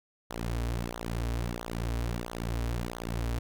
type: tone with flanger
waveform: sawtooth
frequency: 58.3 Hz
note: A#1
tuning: 1 cent sharp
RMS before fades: -33 dBFS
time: 0.3-3.39 s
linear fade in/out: 5 ms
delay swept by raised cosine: 0.39 to 5.79 ms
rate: 1.5 Hz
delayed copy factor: -0.9
effects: none